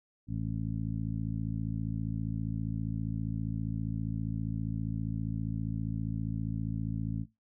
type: harmonic tone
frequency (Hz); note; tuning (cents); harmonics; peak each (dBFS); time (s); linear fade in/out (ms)
55; A1; 0; 1 / 2 / 3 / 4 / 5; -40 / -35 / -37 / -40 / -41; 0.27-7.26; 50
effects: noise-tail reverb RT60 0.2 s tail -18 dB re dry